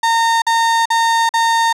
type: tone bursts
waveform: 35% pulse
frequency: 916 Hz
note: A#5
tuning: 31 cents flat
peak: -10 dBFS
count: 4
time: 0.03-1.728 s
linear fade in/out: 5 ms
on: 390 ms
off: 46 ms
effects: low-pass 8000 Hz 12 dB/octave